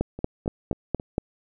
two click trains, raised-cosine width 2 ms, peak -9 / -22 dBFS, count 6 / 4, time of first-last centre 0.01-1.181 / 0.19-0.999 s, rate 4.27 / 3.71 Hz, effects none

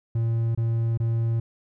triangle tone bursts, 114.8 Hz, A#2, 26 cents flat, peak -19 dBFS, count 3, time 0.15-1.4 s, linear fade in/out 5 ms, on 400 ms, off 25 ms, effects none

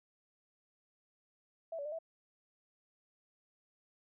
sine tone with pitch steps, 658 / 571 / 601 / 653 Hz, E5 / D5 / D5 / E5, -3 / -49 / +40 / -17 cents, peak -38 dBFS, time 1.72-1.988 s, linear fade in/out 5 ms, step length 67 ms, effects none

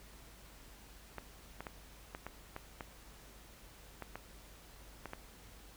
clicks, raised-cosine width 0.5 ms, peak -27 dBFS, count 11, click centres 1.183 / 1.606 / 1.668 / 2.149 / 2.266 / 2.564 / 2.808 / 4.023 / 4.156 / 5.057 / 5.134 s, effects added 50 Hz sine -58 dBFS peak until 5.76 s + pink hiss -58 dBFS RMS until 5.76 s

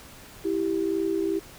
sine tone pair together, 329.6 / 392 Hz, E4 / G4, 0 / 0 cents, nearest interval minor third, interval 300 cents, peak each -26 dBFS, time 0.44-1.4 s, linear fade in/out 20 ms, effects pink hiss -47 dBFS RMS until 1.58 s

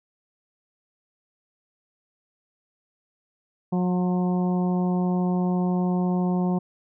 harmonic tone with a mistuned harmonic, 180.6 Hz, F#3, 42 cents flat, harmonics 1 / 2 / 3 / 4 / 5 / 6, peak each -21 / -30 / -37 / -34 / -37 / -43 dBFS, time 3.72-6.59 s, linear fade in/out 10 ms, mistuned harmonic 6, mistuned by -25 cents, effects none

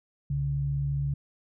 sine tone pair together, 65.41 / 139.89 Hz, C2 / C#3, 0 / +16 cents, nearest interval octave + minor second, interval 1316 cents, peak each -34 / -26 dBFS, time 0.3-1.14 s, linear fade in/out 5 ms, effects none

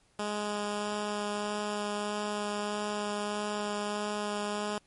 10% pulse tone with vibrato, 207.7 Hz, G#3, in tune, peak -23 dBFS, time 0.19-4.78 s, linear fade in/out 2 ms, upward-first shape sine, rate 1.6 Hz, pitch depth 8 cents each way, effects pink hiss -67 dBFS RMS until 4.86 s + MP3 48 kbps

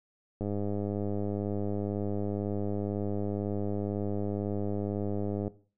click train, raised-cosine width 2 ms, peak -21 dBFS, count 518, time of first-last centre 0.41-5.479 s, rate 102 Hz, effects noise-tail reverb RT60 0.4 s tail -17 dB re dry

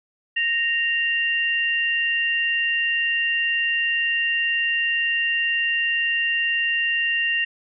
sine tone pair together, 1860 / 2779 Hz, A#6 / F7, -4 / -9 cents, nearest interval perfect fifth, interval 695 cents, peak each -22 dBFS, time 0.36-7.45 s, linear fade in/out 10 ms, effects none

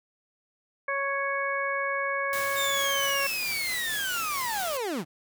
harmonic tone, 554.4 Hz, C#5, in tune, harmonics 1 / 2 / 3 / 4, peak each -32 / -31 / -31 / -33 dBFS, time 0.88-3.27 s, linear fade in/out 5 ms
white noise with tremolo, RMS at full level -35 dBFS, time 2.33-4.77 s, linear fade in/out 0 ms, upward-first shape triangle, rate 4.5 Hz, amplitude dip 25%
30% pulse linear sweep, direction down, 3702 to 131.7 Hz, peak -26 dBFS, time 2.55-5.05 s, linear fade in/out 50 ms
effects none

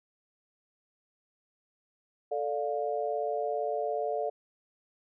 sine chord, D minor, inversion second, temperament just, 440.5 / 587.3 / 704.8 Hz, A4 / D5 / F5, +2 / 0 / +16 cents, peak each -33 dBFS, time 2.31-4.3 s, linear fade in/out 10 ms, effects none

